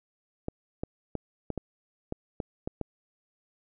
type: clicks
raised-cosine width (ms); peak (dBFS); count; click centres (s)
2; -18; 9; 0.484 / 0.835 / 1.153 / 1.503 / 1.577 / 2.124 / 2.402 / 2.675 / 2.813
effects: none